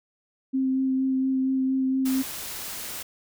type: tone with vibrato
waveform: sine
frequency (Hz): 263.5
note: C4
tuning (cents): +12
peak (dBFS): -21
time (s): 0.53-2.23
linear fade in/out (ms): 20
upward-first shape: sine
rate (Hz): 4.3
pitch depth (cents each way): 12
type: noise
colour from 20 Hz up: white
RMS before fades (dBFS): -35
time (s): 2.05-3.03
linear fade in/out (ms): 10
effects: none